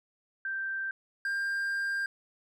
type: tone pair in turn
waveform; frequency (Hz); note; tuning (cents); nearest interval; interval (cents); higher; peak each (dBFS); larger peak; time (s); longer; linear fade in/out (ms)
sine / triangle; 1568 / 1595.4; G6 / G6; 0 / +30; unison; 30; second; -31 / -27; second; 0.45-0.91 / 1.25-2.06; second; 2
effects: none